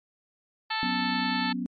harmonic tone, 440 Hz, A4, in tune, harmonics 2 / 3 / 4 / 5 / 6 / 7 / 8 / 9 / 10, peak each -31 / -37 / -33 / -39 / -37 / -40 / -38 / -41 / -36 dBFS, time 0.7-1.53 s, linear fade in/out 10 ms
sine chord, F# suspended fourth, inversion none, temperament equal, 185 / 246.9 / 277.2 Hz, F#3 / B3 / C#4, 0 / 0 / 0 cents, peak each -34 / -30 / -35 dBFS, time 0.83-1.66 s, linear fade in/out 0 ms
effects MP3 48 kbps

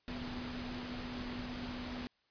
sine tone in noise, 246.9 Hz, B3, in tune, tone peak -42 dBFS, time 0.08-2.07 s, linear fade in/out 0 ms, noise pink, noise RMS -44 dBFS, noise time 0.08-2.07 s, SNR -1 dB, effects white hiss -75 dBFS RMS until 2.3 s + resampled to 11025 Hz

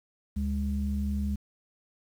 sine tone pair together, 72.16 / 204.1 Hz, D2 / G#3, -30 / -30 cents, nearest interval octave + tritone, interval 1800 cents, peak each -28 / -30 dBFS, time 0.36-1.36 s, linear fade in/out 10 ms, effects tanh soft clip ceiling -19 dBFS + 9-bit

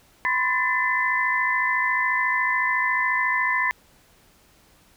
sine tone cluster, 1002 / 1056 / 1769 / 2028 Hz, B5 / C6 / A6 / B6, +25 / +16 / +9 / +45 cents, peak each -26 / -30 / -24 / -24 dBFS, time 0.25-3.71 s, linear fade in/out 0 ms, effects pink hiss -57 dBFS RMS until 4.96 s

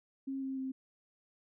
sine tone with pitch steps, 270 / 266.7 / 263.5 Hz, C#4 / C4 / C4, -45 / +33 / +12 cents, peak -35 dBFS, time 0.27-0.72 s, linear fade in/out 10 ms, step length 150 ms, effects none

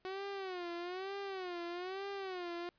sawtooth tone with vibrato, 370 Hz, F#4, in tune, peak -36 dBFS, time 0.05-2.69 s, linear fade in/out 0 ms, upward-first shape sine, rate 1.1 Hz, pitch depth 130 cents each way, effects pink hiss -75 dBFS RMS until 2.78 s + resampled to 11025 Hz

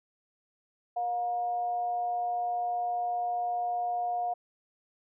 sine tone with amplitude modulation, 714 Hz, F5, 38 cents sharp, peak -26 dBFS, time 0.96-4.34 s, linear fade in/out 10 ms, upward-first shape sine, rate 235 Hz, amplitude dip 40%, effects none

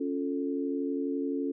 sine chord, Db augmented, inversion none, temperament equal, 277.2 / 349.2 / 440 Hz, Db4 / F4 / A4, 0 / 0 / 0 cents, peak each -30 / -36 / -35 dBFS, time 0-1.52 s, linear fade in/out 10 ms, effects none

